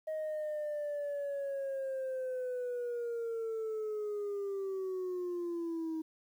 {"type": "linear sweep", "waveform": "sine", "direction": "down", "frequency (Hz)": [629, 316.4], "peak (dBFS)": -32, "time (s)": [0.07, 6.02], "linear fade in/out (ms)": 10, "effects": ["tanh soft clip ceiling -33 dBFS", "11-bit"]}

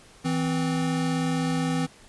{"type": "tone pair together", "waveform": "square", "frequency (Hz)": [163.1, 258.9], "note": ["E3", "C4"], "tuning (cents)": [-18, -18], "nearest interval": "minor sixth", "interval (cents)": 800, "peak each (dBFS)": -27, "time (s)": [0.24, 1.87], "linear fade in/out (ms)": 20, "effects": ["pink hiss -52 dBFS RMS until 2.08 s", "resampled to 24000 Hz"]}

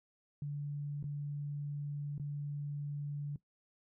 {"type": "tone with dropouts", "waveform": "sine", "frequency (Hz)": 144.9, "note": "D3", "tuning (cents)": -23, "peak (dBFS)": -36, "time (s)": [0.42, 3.36], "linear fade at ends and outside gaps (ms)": 2, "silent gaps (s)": [[1.028, 1.04], [2.18, 2.197]], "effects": ["noise-tail reverb RT60 0.1 s tail -17 dB re dry"]}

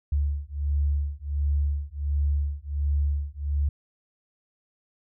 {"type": "beating tone pair", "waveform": "sine", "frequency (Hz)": [71.4, 72.8], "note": ["D2", "D2"], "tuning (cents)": [-48, -15], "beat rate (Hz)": 1.4, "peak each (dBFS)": -26, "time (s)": [0.12, 3.69], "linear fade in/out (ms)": 5, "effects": []}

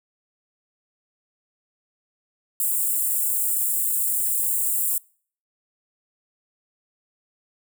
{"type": "high-pass noise", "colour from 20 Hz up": "white", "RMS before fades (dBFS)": -23, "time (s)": [2.6, 4.98], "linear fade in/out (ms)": 2, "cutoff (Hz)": 7400, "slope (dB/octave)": 96, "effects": ["noise-tail reverb RT60 0.5 s tail -26 dB re dry"]}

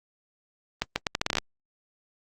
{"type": "accelerating click train", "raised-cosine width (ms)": 0.2, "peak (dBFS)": -7, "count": 11, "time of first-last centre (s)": [0.82, 1.384], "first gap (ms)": 140, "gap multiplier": 0.77, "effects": ["Opus 32 kbps"]}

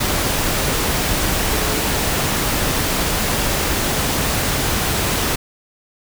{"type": "tone in noise", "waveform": "sine", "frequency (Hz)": 428.2, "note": "A4", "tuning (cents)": -47, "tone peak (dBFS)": -29, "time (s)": [1.52, 1.81], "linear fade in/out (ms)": 10, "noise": "pink", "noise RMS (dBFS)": -19, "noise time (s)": [0, 5.36], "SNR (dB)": -13, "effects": []}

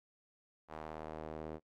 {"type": "tone with band-pass filter sweep", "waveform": "sawtooth", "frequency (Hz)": 78.2, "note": "D#2", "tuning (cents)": 9, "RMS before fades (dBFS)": -45, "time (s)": [0.68, 1.6], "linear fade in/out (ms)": 50, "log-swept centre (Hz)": [880, 450], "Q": 1.3, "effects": ["noise-tail reverb RT60 0.1 s tail -25 dB re dry", "MP3 96 kbps"]}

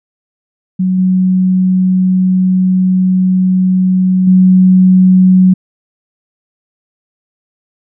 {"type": "tone with level steps", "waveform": "sine", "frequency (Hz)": 185.4, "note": "F#3", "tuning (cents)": 4, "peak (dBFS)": [-9, -7, -3], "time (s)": [0.79, 5.54], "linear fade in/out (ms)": 10, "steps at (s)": [0.98, 4.27], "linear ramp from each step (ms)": 5, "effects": []}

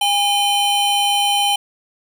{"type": "tone pair together", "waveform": "square", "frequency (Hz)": [812, 3066], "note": ["G#5", "G7"], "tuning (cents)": [-39, -39], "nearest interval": "octave + major seventh", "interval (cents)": 2300, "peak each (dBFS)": -18, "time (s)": [0.01, 1.56], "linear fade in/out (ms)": 5, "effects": []}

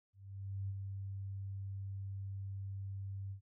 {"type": "tone with ADSR envelope", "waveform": "sine", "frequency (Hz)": 97.8, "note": "G2", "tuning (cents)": -4, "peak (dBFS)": -36, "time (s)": [0.13, 3.41], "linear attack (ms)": 560, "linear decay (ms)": 41, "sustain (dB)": -4, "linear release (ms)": 98, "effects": []}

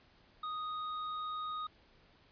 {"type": "tone with tanh clipping", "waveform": "triangle", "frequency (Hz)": 1244.5, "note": "D#6", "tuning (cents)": 0, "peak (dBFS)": -39, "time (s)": [0.43, 1.67], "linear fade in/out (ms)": 5, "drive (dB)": 17, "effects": ["pink hiss -65 dBFS RMS until 2.31 s", "resampled to 11025 Hz"]}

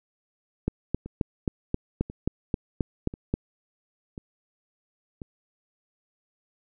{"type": "two click trains", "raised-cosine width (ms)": 3, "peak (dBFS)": [-24, -11], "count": [5, 11], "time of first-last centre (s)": [[1.06, 5.218], [0.68, 3.34]], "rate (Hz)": [0.962, 3.76], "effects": []}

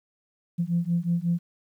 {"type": "beating tone pair", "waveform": "sine", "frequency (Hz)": [168.8, 174.3], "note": ["E3", "F3"], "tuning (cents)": [41, -3], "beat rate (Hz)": 5.5, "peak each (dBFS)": [-25, -25], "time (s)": [0.58, 1.39], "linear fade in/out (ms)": 20, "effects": ["tanh soft clip ceiling -15 dBFS", "10-bit"]}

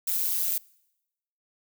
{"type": "noise with amplitude modulation", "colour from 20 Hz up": "violet", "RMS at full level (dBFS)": -23, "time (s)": [0.07, 0.58], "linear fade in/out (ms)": 5, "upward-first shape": "sine", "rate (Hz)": 178, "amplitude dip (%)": 95, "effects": ["noise-tail reverb RT60 0.9 s tail -25 dB re dry"]}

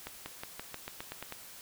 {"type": "accelerating click train", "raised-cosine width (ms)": 0.3, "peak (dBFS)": -23, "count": 10, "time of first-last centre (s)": [0.07, 1.324], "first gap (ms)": 190, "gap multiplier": 0.92, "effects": ["white hiss -50 dBFS RMS until 1.61 s"]}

